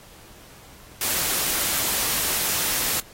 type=noise; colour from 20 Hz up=white; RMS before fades=-24 dBFS; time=1.01-3 s; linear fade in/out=2 ms; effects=pink hiss -48 dBFS RMS until 3.13 s + AAC 48 kbps